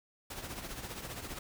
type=noise with tremolo; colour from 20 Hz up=pink; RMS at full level=-40 dBFS; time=0.3-1.39 s; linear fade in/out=5 ms; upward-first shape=triangle; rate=15 Hz; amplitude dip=65%; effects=none